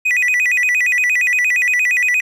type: tone with vibrato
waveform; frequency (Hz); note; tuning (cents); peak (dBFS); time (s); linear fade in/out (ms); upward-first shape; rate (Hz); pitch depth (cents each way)
triangle; 2217; C#7; 0; -11; 0.05-2.21; 10; square; 8.6; 210
effects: none